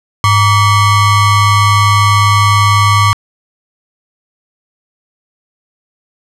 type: ring-modulated tone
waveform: square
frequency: 523.3 Hz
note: C5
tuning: in tune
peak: -4 dBFS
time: 0.24-3.13 s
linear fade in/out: 0 ms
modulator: 626 Hz
effects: low-pass 9000 Hz 12 dB/octave